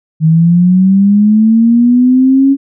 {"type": "linear sweep", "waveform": "sine", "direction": "up", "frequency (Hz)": [155.8, 277.6], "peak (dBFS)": -4, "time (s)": [0.2, 2.57], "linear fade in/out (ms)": 50, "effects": []}